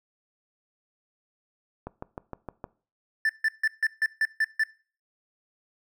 click train, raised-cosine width 1 ms, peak -21 dBFS, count 6, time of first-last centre 1.87-2.642 s, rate 6.48 Hz
triangle tone bursts, 1765 Hz, A6, 5 cents sharp, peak -19 dBFS, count 8, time 3.25-4.636 s, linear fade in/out 2 ms, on 42 ms, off 150 ms
effects noise-tail reverb RT60 0.4 s tail -21 dB re dry

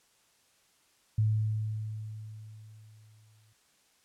sine tone with exponential decay, 108.2 Hz, A2, 29 cents flat, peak -22 dBFS, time 1.18-3.53 s, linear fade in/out 5 ms, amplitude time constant 510 ms, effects white hiss -67 dBFS RMS until 4.04 s + low-pass 10000 Hz 12 dB/octave

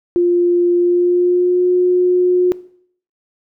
sine tone with pitch glide, 350.2 to 360.7 Hz, F4 to F#4, +5 to -44 cents, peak -10 dBFS, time 0.16-2.52 s, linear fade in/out 0 ms, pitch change +51 cents, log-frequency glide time 0.76-1.67 s, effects noise-tail reverb RT60 0.6 s tail -19 dB re dry

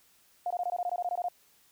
sine tone bursts, 710 Hz, F5, 28 cents sharp, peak -28 dBFS, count 13, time 0.46-1.285 s, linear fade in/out 2 ms, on 45 ms, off 20 ms, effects white hiss -64 dBFS RMS until 1.71 s

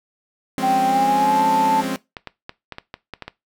sawtooth chord, Db major seventh, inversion first, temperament equal, 174.61 / 207.7 / 261.6 / 277.2 Hz, F3 / Ab3 / C4 / Db4, 0 / 0 / 0 / 0 cents, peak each -27 / -25 / -21 / -26 dBFS, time 0.58-1.96 s, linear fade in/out 0 ms
sine tone with pitch glide, 779 to 879.5 Hz, G5 to A5, -11 to -1 cents, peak -15 dBFS, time 0.62-1.82 s, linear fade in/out 20 ms, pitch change +210 cents, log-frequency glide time 0.83-1.46 s
clicks, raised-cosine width 0.3 ms, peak -15 dBFS, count 10, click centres 1.841 / 2.168 / 2.273 / 2.494 / 2.723 / 2.784 / 2.941 / 3.137 / 3.223 / 3.28 s
effects noise-tail reverb RT60 0.2 s tail -19 dB re dry

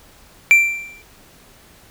triangle tone with exponential decay, 2353 Hz, D7, 3 cents sharp, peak -3 dBFS, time 0.51-1.02 s, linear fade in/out 0 ms, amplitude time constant 110 ms, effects pink hiss -48 dBFS RMS until 1.9 s

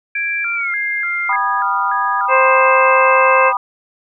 sine tone with pitch glide, 2349 to 2105 Hz, D7 to C7, 0 to +10 cents, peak -18 dBFS, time 0.15-1.36 s, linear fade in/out 5 ms, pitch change -190 cents, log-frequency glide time 0.55-0.72 s
sine tone with vibrato, 1518 Hz, F#6, 44 cents sharp, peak -22 dBFS, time 0.15-2.26 s, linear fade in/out 5 ms, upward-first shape square, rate 1.7 Hz, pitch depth 150 cents each way
sine chord, G augmented, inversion none, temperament just, 784 / 980 / 1225 Hz, G5 / B5 / D#6, 0 / -14 / -27 cents, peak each -23 / -18 / -18 dBFS, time 1.29-3.57 s, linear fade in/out 2 ms
harmonic tone, 525 Hz, C5, 6 cents sharp, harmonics 1 / 2 / 3 / 4 / 5, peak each -14 / -14 / -18 / -20 / -18 dBFS, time 2.28-3.53 s, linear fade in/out 50 ms
effects none

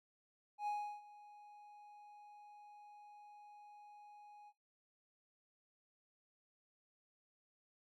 triangle tone with ADSR envelope, 830.6 Hz, G#5, in tune, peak -34 dBFS, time 0.58-4.53 s, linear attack 91 ms, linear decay 340 ms, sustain -20 dB, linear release 50 ms, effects noise-tail reverb RT60 0.2 s tail -17 dB re dry

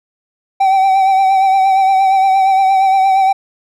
triangle tone with vibrato, 770 Hz, G5, 31 cents flat, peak -6 dBFS, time 0.6-3.33 s, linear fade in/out 10 ms, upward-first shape triangle, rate 8.6 Hz, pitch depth 41 cents each way, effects none

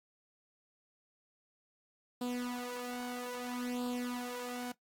sawtooth tone with flanger, 246.2 Hz, B3, 5 cents flat, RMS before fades -39 dBFS, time 2.21-4.72 s, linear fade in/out 5 ms, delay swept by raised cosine 0.24 to 2.74 ms, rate 0.61 Hz, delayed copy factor +0.75, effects noise-tail reverb RT60 0.1 s tail -17 dB re dry + AAC 64 kbps

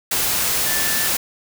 sine tone in noise, 1760 Hz, A6, in tune, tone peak -27 dBFS, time 0.66-1.08 s, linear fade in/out 5 ms, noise white, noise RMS -20 dBFS, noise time 0.11-1.17 s, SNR -10 dB, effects none

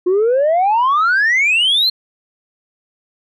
sine exponential sweep, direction up, 350.2 to 4258 Hz, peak -9 dBFS, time 0.06-1.9 s, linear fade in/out 10 ms, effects tanh soft clip ceiling -9 dBFS

